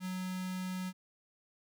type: tone with notch filter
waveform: square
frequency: 184.9 Hz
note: F#3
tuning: 1 cent flat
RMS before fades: -38 dBFS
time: 0-0.93 s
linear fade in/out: 50 ms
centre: 490 Hz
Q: 0.81
effects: none